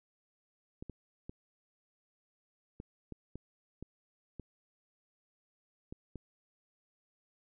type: clicks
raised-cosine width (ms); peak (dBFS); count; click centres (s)
3; -30; 10; 0.825 / 0.897 / 1.295 / 2.801 / 3.123 / 3.356 / 3.826 / 4.397 / 5.925 / 6.157
effects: none